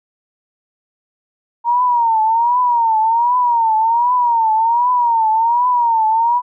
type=tone with vibrato; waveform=sine; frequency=932.3 Hz; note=A#5; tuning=in tune; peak=-11 dBFS; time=1.64-6.42 s; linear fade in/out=50 ms; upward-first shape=triangle; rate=1.3 Hz; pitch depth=130 cents each way; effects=none